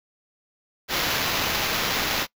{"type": "noise with sample-and-hold", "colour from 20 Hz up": "white", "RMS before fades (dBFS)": -25, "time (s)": [0.88, 2.27], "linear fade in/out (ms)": 50, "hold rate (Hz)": 8820, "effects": ["noise-tail reverb RT60 0.1 s tail -22 dB re dry"]}